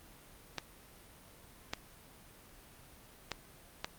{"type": "clicks", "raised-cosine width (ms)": 0.2, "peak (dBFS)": -17, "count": 4, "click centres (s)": [0.583, 1.735, 3.317, 3.845], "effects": ["pink hiss -57 dBFS RMS until 3.98 s", "Opus 32 kbps"]}